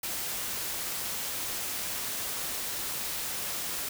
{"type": "noise", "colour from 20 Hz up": "white", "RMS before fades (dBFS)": -34, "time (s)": [0.03, 3.89], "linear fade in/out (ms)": 5, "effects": []}